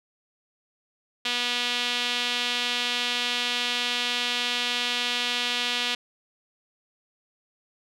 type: tone with band-pass filter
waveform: sawtooth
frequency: 243.4 Hz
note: B3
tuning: 25 cents flat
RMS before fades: -27 dBFS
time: 1.25-5.95 s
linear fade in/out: 5 ms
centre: 3300 Hz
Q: 2.4
effects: none